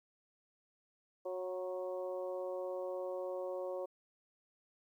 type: harmonic tone with a mistuned harmonic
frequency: 183.4 Hz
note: F#3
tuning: 15 cents flat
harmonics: 2 / 3 / 4 / 5 / 6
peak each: -43 / -39 / -51 / -53 / -54 dBFS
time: 1.25-3.86 s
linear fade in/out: 10 ms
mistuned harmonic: 5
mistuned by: +31 cents
effects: 12-bit